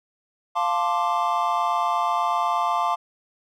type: chord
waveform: triangle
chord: D minor seventh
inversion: first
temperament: equal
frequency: 698.5 / 880 / 1046.5 / 1174.7 Hz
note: F5 / A5 / C6 / D6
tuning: 0 / 0 / 0 / 0 cents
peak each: -24 dBFS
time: 0.55-2.96 s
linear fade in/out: 20 ms
effects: none